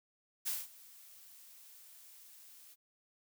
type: noise with ADSR envelope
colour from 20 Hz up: blue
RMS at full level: -35 dBFS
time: 0.45-2.76 s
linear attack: 24 ms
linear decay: 200 ms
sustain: -22 dB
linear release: 35 ms
effects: none